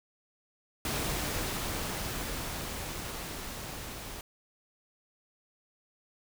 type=noise with level ramp; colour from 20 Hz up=pink; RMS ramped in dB=-32 to -42 dBFS; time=0.85-4.21 s; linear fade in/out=2 ms; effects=none